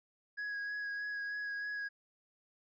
triangle tone with vibrato, 1661.2 Hz, G#6, in tune, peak -35 dBFS, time 0.37-1.89 s, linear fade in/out 20 ms, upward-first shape sine, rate 3.2 Hz, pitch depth 15 cents each way, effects resampled to 16000 Hz

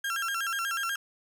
35% pulse tone with vibrato, 1480 Hz, F#6, in tune, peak -27 dBFS, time 0.04-0.96 s, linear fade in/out 5 ms, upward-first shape square, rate 8.2 Hz, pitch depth 150 cents each way, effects none

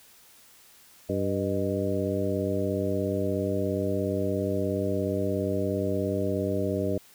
harmonic tone with a mistuned harmonic, 97 Hz, G2, 18 cents flat, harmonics 1 / 2 / 3 / 4 / 5 / 6, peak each -32 / -32 / -32 / -32 / -32 / -32 dBFS, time 1.09-6.98 s, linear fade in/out 5 ms, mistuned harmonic 6, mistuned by +85 cents, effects white hiss -55 dBFS RMS until 7.14 s

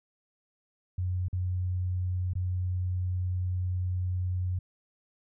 sine tone with dropouts, 91 Hz, F#2, 28 cents flat, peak -27 dBFS, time 0.98-4.59 s, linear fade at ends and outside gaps 5 ms, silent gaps 1.284-1.329 / 2.335-2.353 s, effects none

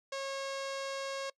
sawtooth tone with low-pass filter, 545 Hz, C#5, 29 cents flat, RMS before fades -38 dBFS, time 0.12-1.3 s, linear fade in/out 5 ms, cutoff 6000 Hz, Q 1.5, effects noise-tail reverb RT60 0.1 s tail -23 dB re dry

